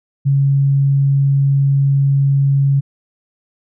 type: tone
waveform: sine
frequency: 138.59 Hz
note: C#3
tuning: in tune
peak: -10 dBFS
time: 0.25-2.81 s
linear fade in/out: 20 ms
effects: none